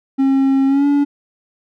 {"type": "tone with pitch glide", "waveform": "triangle", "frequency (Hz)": [270, 285.7], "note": ["C#4", "D4"], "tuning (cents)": [-45, -48], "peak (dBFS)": -9, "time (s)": [0.18, 1.05], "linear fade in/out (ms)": 20, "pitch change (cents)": 97, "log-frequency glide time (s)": [0.67, 0.86], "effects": []}